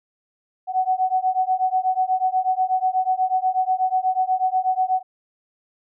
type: beating tone pair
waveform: sine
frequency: 743 / 751.2 Hz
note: F#5 / F#5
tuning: +7 / +26 cents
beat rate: 8.2 Hz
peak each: -21 dBFS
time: 0.67-5.03 s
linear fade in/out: 50 ms
effects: none